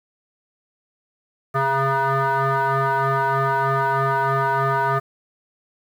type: tone with frequency modulation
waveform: sine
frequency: 137.6 Hz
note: C#3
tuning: 12 cents flat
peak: -16 dBFS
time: 1.54-5 s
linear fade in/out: 20 ms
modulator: 272 Hz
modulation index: 5
effects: tanh soft clip ceiling -13 dBFS + 8-bit